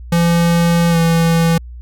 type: tone with pitch glide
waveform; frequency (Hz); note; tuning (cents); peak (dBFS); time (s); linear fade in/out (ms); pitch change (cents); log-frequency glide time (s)
square; 170 to 166.12; F3 to E3; -46 to +14; -11; 0.12-1.58; 5; -40; 0.9-0.97
effects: added 60 Hz sine -29 dBFS peak until 1.81 s